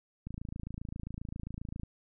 click train, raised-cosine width 5 ms, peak -27 dBFS, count 44, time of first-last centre 0.27-1.834 s, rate 27.5 Hz, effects none

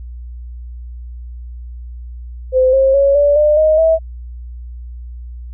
sine tone with pitch steps, 515 / 535 / 555.8 / 577.4 / 599.8 / 623.1 / 647.4 Hz, C5 / C5 / C#5 / D5 / D5 / D#5 / E5, -28 / +38 / +4 / -30 / +36 / +2 / -31 cents, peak -8 dBFS, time 2.52-3.99 s, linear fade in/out 50 ms, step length 210 ms, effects added 60 Hz sine -27 dBFS peak until 5.53 s

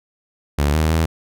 sawtooth tone with pitch steps, 72.4 / 78.5 / 80.7 Hz, D2 / D#2 / E2, -24 / +16 / -36 cents, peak -11 dBFS, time 0.58-1.06 s, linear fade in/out 10 ms, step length 160 ms, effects none

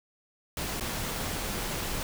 pink noise with dropouts, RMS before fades -33 dBFS, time 0.57-2.03 s, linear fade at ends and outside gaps 1 ms, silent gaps 0.798-0.808 s, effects none

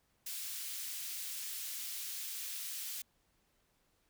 white high-pass noise, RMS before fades -42 dBFS, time 0.26-3.02 s, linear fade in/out 5 ms, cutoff 2500 Hz, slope 12 dB/octave, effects pink hiss -75 dBFS RMS until 4.09 s

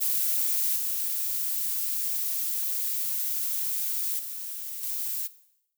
violet noise with level steps, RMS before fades -26 / -29 / -36 / -31 dBFS, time 0-5.28 s, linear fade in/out 20 ms, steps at 0.76 / 4.19 / 4.83 s, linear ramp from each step 2 ms, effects noise-tail reverb RT60 0.8 s tail -17 dB re dry

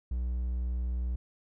triangle tone, 61.2 Hz, B1, 15 cents flat, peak -27 dBFS, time 0.11-1.16 s, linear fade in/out 5 ms, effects none

